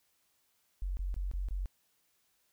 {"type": "tone bursts", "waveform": "sine", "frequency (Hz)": 46.25, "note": "F#1", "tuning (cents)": 0, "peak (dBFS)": -32, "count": 5, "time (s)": [0.82, 1.658], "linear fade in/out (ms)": 0, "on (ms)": 150, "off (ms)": 22, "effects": ["white hiss -74 dBFS RMS until 2.52 s"]}